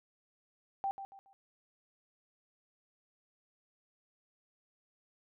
sine tone with echo, 784 Hz, G5, in tune, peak -31 dBFS, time 0.84-0.91 s, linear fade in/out 0 ms, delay 140 ms, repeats 3, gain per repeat -10 dB, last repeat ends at 1.33 s, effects none

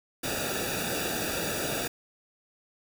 pink noise with comb filter, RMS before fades -31 dBFS, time 0.23-1.88 s, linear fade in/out 10 ms, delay 0.95 ms, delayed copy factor -1, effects none

